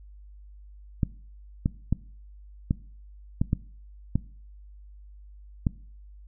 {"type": "clicks", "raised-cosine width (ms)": 5, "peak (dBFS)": -10, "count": 8, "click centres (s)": [1.032, 1.659, 1.926, 2.709, 3.415, 3.531, 4.156, 5.668], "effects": ["noise-tail reverb RT60 0.5 s tail -21 dB re dry", "added 50 Hz sine -45 dBFS peak until 6.27 s"]}